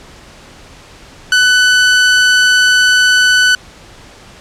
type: tone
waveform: sawtooth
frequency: 1496 Hz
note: F#6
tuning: 19 cents sharp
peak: -3 dBFS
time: 1.32-3.55 s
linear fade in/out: 2 ms
effects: pink hiss -38 dBFS RMS until 4.4 s + low-pass 7000 Hz 12 dB/octave